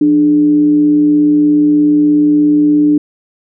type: tone with frequency modulation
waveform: sine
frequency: 297.2 Hz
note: D4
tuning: 21 cents sharp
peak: -6 dBFS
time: 0.01-2.98 s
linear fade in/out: 5 ms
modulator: 126 Hz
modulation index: 0.25
effects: none